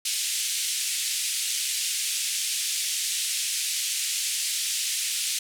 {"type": "band-pass noise", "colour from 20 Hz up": "white", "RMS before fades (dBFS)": -28, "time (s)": [0.05, 5.39], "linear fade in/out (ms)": 5, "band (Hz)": [2400, 10000], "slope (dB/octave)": 24, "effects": []}